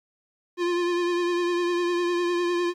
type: tone with vibrato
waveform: square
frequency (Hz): 349.7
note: F4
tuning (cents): +2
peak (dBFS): -23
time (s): 0.57-2.74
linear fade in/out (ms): 50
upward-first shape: triangle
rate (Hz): 9.9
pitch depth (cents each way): 35
effects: low-pass 5000 Hz 12 dB/octave + 10-bit